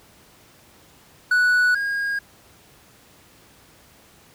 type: tone pair in turn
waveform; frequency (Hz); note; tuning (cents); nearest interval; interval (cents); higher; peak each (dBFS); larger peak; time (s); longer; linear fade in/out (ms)
triangle; 1477 / 1629.8; F#6 / G#6; -3 / -33; major second; 170; second; -13 / -20; first; 1.31-1.75 / 1.75-2.19; neither; 5
effects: pink hiss -52 dBFS RMS until 4.34 s + high-pass 60 Hz 12 dB/octave